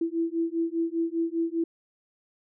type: beating tone pair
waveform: sine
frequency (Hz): 329.6 / 334.6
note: E4 / E4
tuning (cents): 0 / +26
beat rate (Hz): 5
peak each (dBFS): -28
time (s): 0.01-1.64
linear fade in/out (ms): 5
effects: none